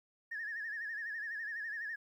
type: tone with vibrato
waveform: sine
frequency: 1760 Hz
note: A6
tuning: in tune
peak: -37 dBFS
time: 0.31-1.96 s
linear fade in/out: 10 ms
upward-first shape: sine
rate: 12 Hz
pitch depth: 99 cents each way
effects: tanh soft clip ceiling -33 dBFS + 12-bit